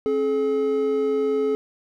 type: tone pair together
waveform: triangle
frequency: 269.3 / 427.5 Hz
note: C#4 / A4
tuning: -50 / -50 cents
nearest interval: minor sixth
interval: 800 cents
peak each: -25 / -18 dBFS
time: 0.06-1.55 s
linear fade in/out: 0 ms
effects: none